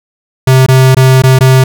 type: tone with dropouts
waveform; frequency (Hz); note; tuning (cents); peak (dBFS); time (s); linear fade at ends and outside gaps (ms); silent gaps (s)
square; 130.81; C3; 0; -3; 0.47-1.64; 5; 0.664-0.684 / 0.948-0.967 / 1.221-1.236 / 1.389-1.407
effects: none